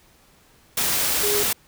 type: tone in noise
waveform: sine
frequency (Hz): 412.6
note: G#4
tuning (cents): -11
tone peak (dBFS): -23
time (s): 1.23-1.43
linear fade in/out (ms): 5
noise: white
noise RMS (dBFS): -22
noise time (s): 0.77-1.53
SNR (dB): -4
effects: pink hiss -56 dBFS RMS until 1.67 s